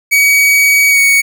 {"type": "tone with pitch glide", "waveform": "45% pulse", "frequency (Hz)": [2262, 2233], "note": ["C#7", "C#7"], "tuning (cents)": [34, 12], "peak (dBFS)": -6, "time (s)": [0.11, 1.22], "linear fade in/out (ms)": 20, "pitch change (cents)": -22, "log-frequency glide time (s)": [0.9, 0.99], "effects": []}